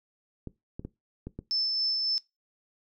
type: clicks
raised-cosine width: 3 ms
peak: -24 dBFS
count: 5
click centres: 0.473 / 0.795 / 0.85 / 1.27 / 1.39 s
type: tone with tremolo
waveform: sine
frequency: 5274 Hz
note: E8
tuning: in tune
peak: -25 dBFS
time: 1.51-2.18 s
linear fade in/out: 0 ms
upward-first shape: sine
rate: 3.6 Hz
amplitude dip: 25%
effects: noise-tail reverb RT60 0.2 s tail -19 dB re dry